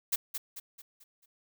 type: noise with echo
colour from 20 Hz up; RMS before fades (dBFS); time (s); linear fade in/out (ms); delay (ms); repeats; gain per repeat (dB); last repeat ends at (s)
blue; -28; 0.12-0.16; 10; 220; 5; -7; 1.26
effects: none